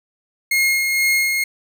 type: tone with tremolo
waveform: 40% pulse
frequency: 2150 Hz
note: C7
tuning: 47 cents sharp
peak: -13 dBFS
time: 0.51-1.44 s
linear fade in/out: 5 ms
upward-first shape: sine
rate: 2.1 Hz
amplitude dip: 35%
effects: none